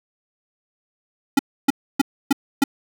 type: tone bursts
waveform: square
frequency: 277.2 Hz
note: C#4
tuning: in tune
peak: -12 dBFS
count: 5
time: 1.37-2.64 s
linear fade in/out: 5 ms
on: 22 ms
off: 290 ms
effects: none